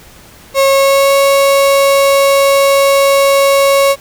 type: tone with pitch glide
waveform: 35% pulse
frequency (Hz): 545 to 552.9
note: C#5 to C#5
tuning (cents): -29 to -5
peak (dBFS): -5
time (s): 0.54-3.96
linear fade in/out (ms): 50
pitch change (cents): +24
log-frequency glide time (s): 0.67-1.14
effects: pink hiss -39 dBFS RMS until 4 s